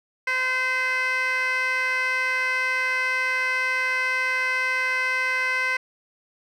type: tone with band-pass filter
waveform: 15% pulse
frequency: 514 Hz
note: C5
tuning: 31 cents flat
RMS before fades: -24 dBFS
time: 0.27-5.77 s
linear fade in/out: 5 ms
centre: 2100 Hz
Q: 2.3
effects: none